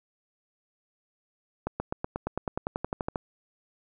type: accelerating click train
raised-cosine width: 1 ms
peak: -15 dBFS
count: 16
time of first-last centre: 1.67-3.158 s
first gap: 130 ms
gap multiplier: 0.96
effects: none